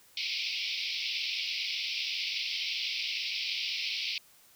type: band-pass noise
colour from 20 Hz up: pink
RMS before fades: -34 dBFS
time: 0.17-4.18 s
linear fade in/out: 2 ms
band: 2200 to 5400 Hz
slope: 96 dB/octave
effects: white hiss -60 dBFS RMS until 4.55 s